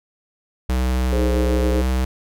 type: tone with pitch glide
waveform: square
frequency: 63.4 to 64.03 Hz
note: B1 to C2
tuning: +46 to -37 cents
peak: -18 dBFS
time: 0.69-2.05 s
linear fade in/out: 5 ms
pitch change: +17 cents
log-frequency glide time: 1.3-1.76 s
type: chord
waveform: sine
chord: Ab major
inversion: second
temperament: equal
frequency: 311.1 / 415.3 / 523.3 Hz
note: Eb4 / Ab4 / C5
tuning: 0 / 0 / 0 cents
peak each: -25 dBFS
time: 1.12-1.82 s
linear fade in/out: 10 ms
effects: none